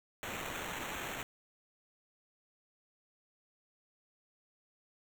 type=noise with sample-and-hold; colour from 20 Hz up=blue; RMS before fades=-41 dBFS; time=0.23-1.23 s; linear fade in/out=0 ms; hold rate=4900 Hz; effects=none